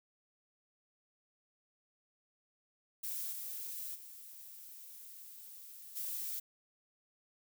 violet noise with level steps, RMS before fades -40 / -43 / -52 / -40 dBFS, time 3.03-6.4 s, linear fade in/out 10 ms, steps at 3.31 / 3.94 / 5.95 s, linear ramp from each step 20 ms, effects none

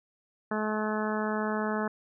harmonic tone, 214.4 Hz, A3, 45 cents flat, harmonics 1 / 2 / 3 / 4 / 5 / 6 / 7 / 8, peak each -31 / -34 / -36 / -37 / -38 / -39 / -39 / -40 dBFS, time 0.51-1.88 s, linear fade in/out 5 ms, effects none

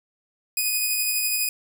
5% pulse tone with tremolo, 2489 Hz, D#7, in tune, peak -11 dBFS, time 0.57-1.49 s, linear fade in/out 2 ms, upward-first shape sine, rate 12 Hz, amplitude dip 25%, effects none

